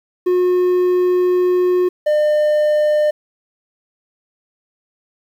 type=tone pair in turn; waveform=triangle; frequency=361.4 / 602.3 Hz; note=F#4 / D5; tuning=-41 / +44 cents; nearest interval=major sixth; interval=885 cents; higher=second; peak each=-10 dBFS; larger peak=neither; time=0.26-1.89 / 2.06-3.11 s; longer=first; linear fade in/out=10 ms; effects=8-bit